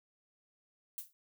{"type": "noise with exponential decay", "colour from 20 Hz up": "violet", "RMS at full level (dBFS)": -38, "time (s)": [0.98, 1.13], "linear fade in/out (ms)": 0, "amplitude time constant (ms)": 32, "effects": []}